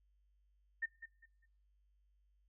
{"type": "tone with echo", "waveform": "sine", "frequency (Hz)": 1819, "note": "A#6", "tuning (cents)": -43, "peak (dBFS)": -34, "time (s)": [0.82, 0.86], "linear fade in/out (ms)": 10, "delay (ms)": 200, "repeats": 3, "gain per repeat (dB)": -12, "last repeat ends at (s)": 1.46, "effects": ["noise-tail reverb RT60 0.8 s tail -26 dB re dry", "added 50 Hz sine -70 dBFS peak until 2.48 s"]}